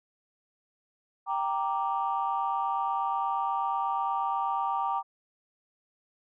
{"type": "chord", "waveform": "sine", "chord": "G minor", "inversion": "none", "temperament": "equal", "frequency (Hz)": [784, 932.3, 1174.7], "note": ["G5", "Bb5", "D6"], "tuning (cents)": [0, 0, 0], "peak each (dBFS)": [-30, -30, -31], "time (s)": [1.26, 5.03], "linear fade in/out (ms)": 50, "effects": ["tanh soft clip ceiling -18 dBFS"]}